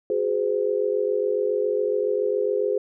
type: tone cluster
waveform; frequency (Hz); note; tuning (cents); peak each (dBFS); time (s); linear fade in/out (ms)
sine; 369 / 416.2 / 510; F#4 / G#4 / C5; -5 / +4 / -44; -28 / -23 / -25; 0.1-2.78; 2
effects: none